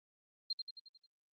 sine tone with echo, 4184 Hz, C8, 1 cent flat, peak -33 dBFS, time 0.5-0.53 s, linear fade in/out 5 ms, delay 89 ms, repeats 6, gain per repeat -5 dB, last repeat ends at 1.064 s, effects Opus 24 kbps

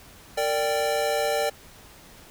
square chord, G minor, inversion first, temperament equal with one note detuned, 458.4 / 587.3 / 784 Hz, Bb4 / D5 / G5, -29 / 0 / 0 cents, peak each -29 / -26 / -29 dBFS, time 0.37-1.5 s, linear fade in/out 10 ms, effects pink hiss -49 dBFS RMS until 2.3 s

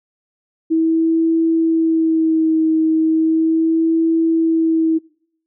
sine tone with vibrato, 322.7 Hz, E4, 37 cents flat, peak -12 dBFS, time 0.7-4.99 s, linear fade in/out 20 ms, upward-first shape sine, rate 0.36 Hz, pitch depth 24 cents each way, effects noise-tail reverb RT60 0.7 s tail -25 dB re dry

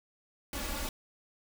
pink noise with comb filter, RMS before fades -36 dBFS, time 0.53-0.89 s, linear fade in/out 2 ms, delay 3.5 ms, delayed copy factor +0.95, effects none

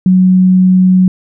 sine tone, 185 Hz, F#3, in tune, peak -4 dBFS, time 0.06-1.08 s, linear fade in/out 2 ms, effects none

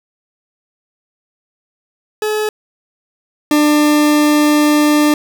40% pulse tone pair in turn, 426.8 / 298.3 Hz, G#4 / D4, +47 / +27 cents, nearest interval tritone, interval 620 cents, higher first, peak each -14 / -8 dBFS, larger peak second, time 2.22-2.49 / 3.51-5.14 s, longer second, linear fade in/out 2 ms, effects none

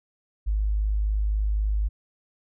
sine tone, 51.91 Hz, G#1, in tune, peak -21 dBFS, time 0.46-1.89 s, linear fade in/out 20 ms, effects none

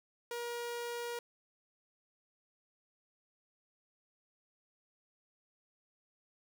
sawtooth tone, 475.8 Hz, A#4, 35 cents sharp, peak -34 dBFS, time 0.31-1.19 s, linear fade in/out 2 ms, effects none

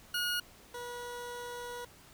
20% pulse tone pair in turn, 1442 / 484.4 Hz, F#6 / B4, -45 / -34 cents, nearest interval octave + perfect fifth, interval 1889 cents, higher first, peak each -26 / -35 dBFS, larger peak first, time 0.14-0.4 / 0.74-1.85 s, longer second, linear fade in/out 5 ms, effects pink hiss -57 dBFS RMS until 2.13 s

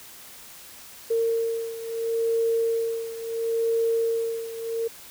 sine beating tone pair, 457.1 / 457.83 Hz, A#4 / A#4, -34 / -31 cents, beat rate 0.73 Hz, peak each -24 / -28 dBFS, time 1.1-4.88 s, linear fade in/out 10 ms, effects white hiss -45 dBFS RMS until 5.1 s

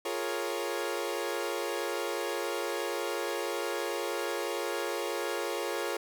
sawtooth chord, Bb minor seventh, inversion second, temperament equal, 349.2 / 415.3 / 466.2 / 554.4 Hz, F4 / Ab4 / Bb4 / Db5, 0 / 0 / 0 / 0 cents, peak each -33 dBFS, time 0.05-5.97 s, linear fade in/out 5 ms, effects none

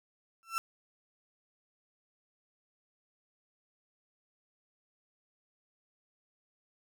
35% pulse tone with exponential growth, 1342 Hz, E6, 31 cents sharp, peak -25 dBFS, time 0.43-0.58 s, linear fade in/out 0 ms, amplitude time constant 32 ms, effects none

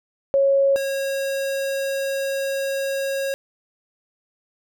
sine / square tone pair in turn, 550 / 545.9 Hz, C#5 / C#5, -14 / -27 cents, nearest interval unison, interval 13 cents, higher first, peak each -14 / -23 dBFS, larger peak first, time 0.34-0.76 / 0.76-3.34 s, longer second, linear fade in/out 0 ms, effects none

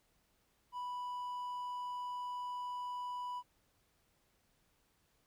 triangle tone, 987 Hz, B5, 1 cent flat, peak -37 dBFS, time 0.72-3.43 s, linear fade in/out 50 ms, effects pink hiss -75 dBFS RMS until 5.26 s

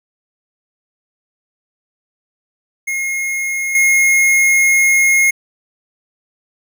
square tone with level steps, 2151 Hz, C7, 47 cents sharp, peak -18 / -10 dBFS, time 2.87-5.31 s, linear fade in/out 10 ms, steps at 3.75 s, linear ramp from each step 2 ms, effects none

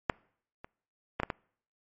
clicks, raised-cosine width 0.5 ms, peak -9 / -28 / -14 / -13 / -16 dBFS, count 5, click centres 0.098 / 0.645 / 1.2 / 1.233 / 1.302 s, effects noise-tail reverb RT60 0.6 s tail -26 dB re dry + MP3 32 kbps

